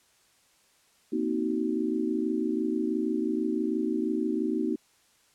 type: chord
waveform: sine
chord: C half-diminished seventh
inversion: third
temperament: just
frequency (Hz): 235.5 / 261.6 / 314 / 376.7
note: Bb3 / C4 / Eb4 / Gb4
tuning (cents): +18 / 0 / +16 / +31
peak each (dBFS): -31 / -33 / -29 / -32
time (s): 1.12-4.76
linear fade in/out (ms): 10
effects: white hiss -64 dBFS RMS until 5.34 s + low-pass 10000 Hz 12 dB/octave